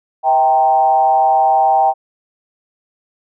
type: tone with frequency modulation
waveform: sine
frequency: 784 Hz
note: G5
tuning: in tune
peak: -9 dBFS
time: 0.23-1.94 s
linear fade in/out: 50 ms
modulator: 139 Hz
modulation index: 0.73
effects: none